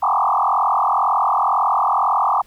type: tone with frequency modulation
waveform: sine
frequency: 980 Hz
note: B5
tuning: 14 cents flat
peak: -14 dBFS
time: 0.02-2.42 s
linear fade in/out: 10 ms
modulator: 42 Hz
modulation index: 5.7
effects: pink hiss -54 dBFS RMS until 2.46 s